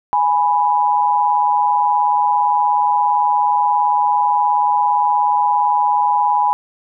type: tone pair together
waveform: sine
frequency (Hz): 830.6 / 987.8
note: G#5 / B5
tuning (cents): 0 / 0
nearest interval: minor third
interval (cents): 300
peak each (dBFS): -15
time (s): 0.13-6.53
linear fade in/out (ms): 0
effects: none